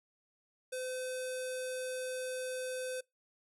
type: tone with low-pass filter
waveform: square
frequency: 511 Hz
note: C5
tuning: 41 cents flat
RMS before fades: -39 dBFS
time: 0.72-3.01 s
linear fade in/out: 10 ms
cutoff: 10000 Hz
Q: 3.3
effects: noise-tail reverb RT60 0.2 s tail -25 dB re dry